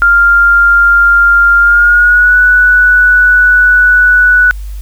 sine tone with pitch glide, 1396.9 to 1479.1 Hz, F6 to F#6, 0 to -1 cents, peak -3 dBFS, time 0.02-4.51 s, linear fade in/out 0 ms, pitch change +99 cents, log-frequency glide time 1.6-2.37 s, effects added 50 Hz sine -19 dBFS peak until 4.81 s + white hiss -42 dBFS RMS until 4.81 s

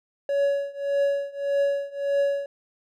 triangle tone with tremolo, 562 Hz, C#5, 24 cents sharp, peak -16 dBFS, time 0.29-2.46 s, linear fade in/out 2 ms, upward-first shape triangle, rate 1.7 Hz, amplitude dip 95%, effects none

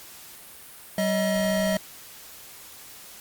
square tone pair together, 191.81 / 633 Hz, G3 / D#5, -37 / +30 cents, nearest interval octave + major sixth, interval 2067 cents, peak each -26 / -25 dBFS, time 0.98-1.77 s, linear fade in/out 2 ms, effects white hiss -45 dBFS RMS until 3.2 s + Opus 48 kbps

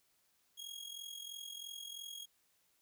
sawtooth tone with amplitude modulation, 3286 Hz, G#7, 19 cents flat, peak -39 dBFS, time 0.57-2.26 s, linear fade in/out 20 ms, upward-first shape sine, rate 43 Hz, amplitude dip 70%, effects white hiss -75 dBFS RMS until 2.81 s

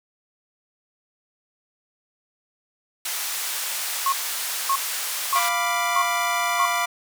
white band-pass noise, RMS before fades -28 dBFS, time 3.05-5.49 s, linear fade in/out 5 ms, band 810 to 15000 Hz, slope 12 dB/octave
sine tone bursts, 1089 Hz, C#6, 31 cents flat, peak -18 dBFS, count 5, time 4.06-6.655 s, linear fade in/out 2 ms, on 63 ms, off 570 ms
25% pulse chord, B diminished, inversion second, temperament equal, 698.5 / 987.8 / 1174.7 Hz, F5 / B5 / D6, 0 / 0 / 0 cents, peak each -22 dBFS, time 5.35-6.86 s, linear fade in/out 10 ms
effects none

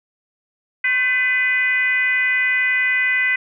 sine tone with frequency modulation, 2010 Hz, B6, 30 cents sharp, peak -15 dBFS, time 0.84-3.36 s, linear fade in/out 5 ms, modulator 471 Hz, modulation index 0.77, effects none

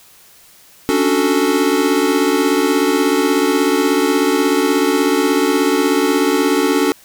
square chord, D major seventh, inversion third, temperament equal, 277.2 / 293.7 / 370 / 440 Hz, C#4 / D4 / F#4 / A4, 0 / 0 / 0 / 0 cents, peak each -19 dBFS, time 0.89-6.92 s, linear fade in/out 0 ms, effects white hiss -46 dBFS RMS until 7.04 s

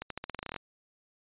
accelerating click train, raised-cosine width 0.3 ms, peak -20 dBFS, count 13, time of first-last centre 0.02-0.562 s, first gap 83 ms, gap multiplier 0.88, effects resampled to 8000 Hz

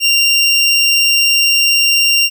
25% pulse tone, 2777 Hz, F7, 10 cents flat, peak -5 dBFS, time 0-2.3 s, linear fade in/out 50 ms, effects none

